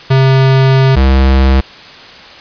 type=tone pair in turn; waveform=square; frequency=133.2 / 66.41 Hz; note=C3 / C2; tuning=+31 / +26 cents; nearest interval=octave; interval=1205 cents; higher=first; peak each=-6 dBFS; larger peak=neither; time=0.1-0.96 / 0.96-1.61 s; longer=first; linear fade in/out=10 ms; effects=white hiss -33 dBFS RMS until 2.4 s + resampled to 11025 Hz